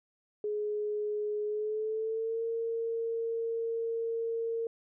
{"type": "tone with pitch glide", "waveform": "sine", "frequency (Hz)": [419.8, 457.8], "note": ["G#4", "A#4"], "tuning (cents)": [19, -31], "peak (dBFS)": -30, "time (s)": [0.44, 4.67], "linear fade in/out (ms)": 2, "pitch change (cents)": 150, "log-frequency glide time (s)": [1.46, 2.44], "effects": []}